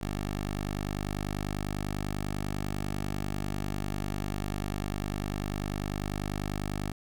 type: tone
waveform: 10% pulse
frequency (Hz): 50.1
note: G1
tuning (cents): +38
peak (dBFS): -23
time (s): 0.01-6.92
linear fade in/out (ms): 5
effects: none